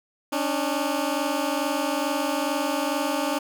15% pulse tone pair together, 277.2 / 299.5 Hz, C#4 / D4, 0 / +34 cents, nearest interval minor second, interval 134 cents, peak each -20 dBFS, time 0.32-3.39 s, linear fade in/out 10 ms, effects none

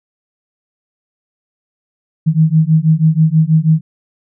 sine beating tone pair, 155.56 / 161.76 Hz, D#3 / E3, 0 / -32 cents, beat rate 6.2 Hz, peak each -11 dBFS, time 2.26-3.81 s, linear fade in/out 20 ms, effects none

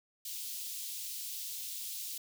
white high-pass noise, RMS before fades -41 dBFS, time 0.25-2.18 s, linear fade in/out 5 ms, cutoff 3100 Hz, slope 24 dB/octave, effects none

